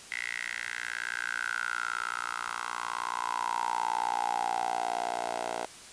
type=tone with high-pass filter sweep; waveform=10% pulse; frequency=59 Hz; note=A#1; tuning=22 cents sharp; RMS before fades=-33 dBFS; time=0.12-5.66 s; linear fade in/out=0 ms; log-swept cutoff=2000 to 610 Hz; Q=8; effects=white hiss -48 dBFS RMS until 5.92 s + resampled to 22050 Hz